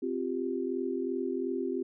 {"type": "chord", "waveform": "sine", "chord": "C suspended fourth", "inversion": "none", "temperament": "equal", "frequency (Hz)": [261.6, 349.2, 392], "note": ["C4", "F4", "G4"], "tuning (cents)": [0, 0, 0], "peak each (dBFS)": -34, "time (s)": [0.02, 1.83], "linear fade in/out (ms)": 10, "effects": []}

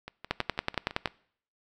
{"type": "two click trains", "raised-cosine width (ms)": 0.3, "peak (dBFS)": [-23, -10], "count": [7, 9], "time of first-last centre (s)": [[0.08, 1.075], [0.31, 1.058]], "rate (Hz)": [6.03, 10.7], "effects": ["noise-tail reverb RT60 0.6 s tail -23 dB re dry"]}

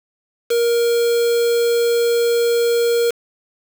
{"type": "tone with quantisation", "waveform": "triangle", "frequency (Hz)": 470, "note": "A#4", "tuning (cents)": 14, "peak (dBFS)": -12, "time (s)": [0.5, 3.11], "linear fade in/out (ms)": 10, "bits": 4, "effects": []}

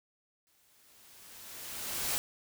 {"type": "noise with exponential growth", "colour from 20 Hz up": "white", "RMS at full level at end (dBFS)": -31, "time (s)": [0.47, 2.18], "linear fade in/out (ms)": 0, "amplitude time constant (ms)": 370, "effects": []}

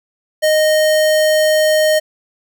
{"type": "tone", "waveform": "square", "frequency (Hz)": 619, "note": "D#5", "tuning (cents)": -9, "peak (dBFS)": -11, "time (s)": [0.42, 2], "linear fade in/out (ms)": 20, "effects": []}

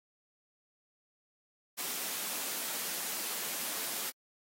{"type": "high-pass noise", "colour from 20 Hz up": "white", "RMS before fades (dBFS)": -37, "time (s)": [1.77, 4.11], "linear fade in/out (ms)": 20, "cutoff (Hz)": 180, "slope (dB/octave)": 24, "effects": ["AAC 48 kbps"]}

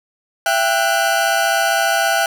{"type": "tone cluster", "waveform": "40% pulse", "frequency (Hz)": [672, 787, 1470], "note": ["E5", "G5", "F#6"], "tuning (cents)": [33, 7, -12], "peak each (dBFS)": -18, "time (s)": [0.46, 2.26], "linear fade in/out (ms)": 2, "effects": []}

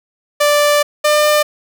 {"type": "tone pair in turn", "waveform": "sawtooth", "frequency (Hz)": [587.3, 599.3], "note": ["D5", "D5"], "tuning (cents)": [0, 35], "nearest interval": "unison", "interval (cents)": 35, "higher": "second", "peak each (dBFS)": -6, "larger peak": "neither", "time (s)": [[0.4, 0.83], [1.04, 1.43]], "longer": "first", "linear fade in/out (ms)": 10, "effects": []}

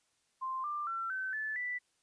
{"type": "tone with pitch steps", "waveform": "sine", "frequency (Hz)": [1046.5, 1188.3, 1349.3, 1532.2, 1739.8, 1975.5], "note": ["C6", "D6", "E6", "G6", "A6", "B6"], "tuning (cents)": [0, 20, 40, -40, -20, 0], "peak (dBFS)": -34, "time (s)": [0.41, 1.79], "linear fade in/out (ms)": 20, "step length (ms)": 230, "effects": ["white hiss -75 dBFS RMS until 2.02 s", "resampled to 22050 Hz"]}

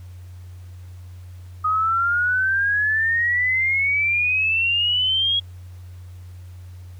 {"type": "exponential sweep", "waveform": "sine", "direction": "up", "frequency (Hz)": [1244.5, 3322], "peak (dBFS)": -17, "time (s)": [1.64, 5.4], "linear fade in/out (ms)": 10, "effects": ["added 90 Hz sine -36 dBFS peak until 6.99 s", "pink hiss -56 dBFS RMS until 6.99 s"]}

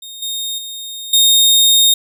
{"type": "tone with level steps", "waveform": "sawtooth", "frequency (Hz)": 3700, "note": "A#7", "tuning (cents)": -14, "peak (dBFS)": [-27, -17, -23, -5], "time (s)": [0.02, 1.94], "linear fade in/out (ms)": 5, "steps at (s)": [0.22, 0.58, 1.13], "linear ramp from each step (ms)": 5, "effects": []}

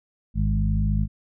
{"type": "harmonic tone with a mistuned harmonic", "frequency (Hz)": 51.91, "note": "G#1", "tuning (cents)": 0, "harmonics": [1, 2, 3, 4], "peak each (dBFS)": [-22, -25, -27, -28], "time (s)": [0.34, 1.08], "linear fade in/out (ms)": 50, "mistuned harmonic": 2, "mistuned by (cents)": -24, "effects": []}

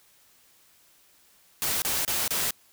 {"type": "noise bursts", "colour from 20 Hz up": "white", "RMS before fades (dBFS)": -27, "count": 4, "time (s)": [1.62, 2.507], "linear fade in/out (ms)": 0, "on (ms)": 200, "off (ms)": 29, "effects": ["white hiss -60 dBFS RMS until 2.72 s"]}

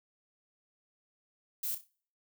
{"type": "noise with echo", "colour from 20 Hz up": "violet", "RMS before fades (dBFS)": -35, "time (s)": [1.63, 1.75], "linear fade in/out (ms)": 5, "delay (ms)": 31, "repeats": 4, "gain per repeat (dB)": -9, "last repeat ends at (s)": 1.874, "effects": ["noise-tail reverb RT60 0.5 s tail -25 dB re dry"]}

